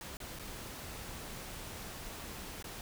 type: noise with dropouts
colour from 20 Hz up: pink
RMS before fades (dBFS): -45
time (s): 0.01-2.81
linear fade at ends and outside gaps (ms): 1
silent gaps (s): 0.17-0.202 / 0.389-0.395 / 2.626-2.642
effects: none